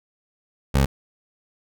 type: tone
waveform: 20% pulse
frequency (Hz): 68.2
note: C#2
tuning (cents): -28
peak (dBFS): -11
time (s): 0.74-0.86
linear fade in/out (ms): 10
effects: none